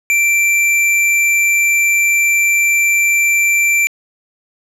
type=tone; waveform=square; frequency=2349 Hz; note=D7; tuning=in tune; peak=-11 dBFS; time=0.1-3.87 s; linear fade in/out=0 ms; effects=low-pass 12000 Hz 12 dB/octave